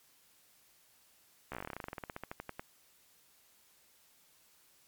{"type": "slowing click train", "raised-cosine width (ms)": 0.5, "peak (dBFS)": -25, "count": 25, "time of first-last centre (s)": [1.52, 2.595], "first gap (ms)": 14, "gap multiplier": 1.09, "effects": ["white hiss -66 dBFS RMS until 4.87 s", "MP3 96 kbps"]}